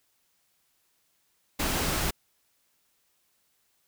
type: noise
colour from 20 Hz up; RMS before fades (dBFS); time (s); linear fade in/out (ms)
pink; -28; 1.59-2.11; 10
effects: white hiss -71 dBFS RMS until 3.87 s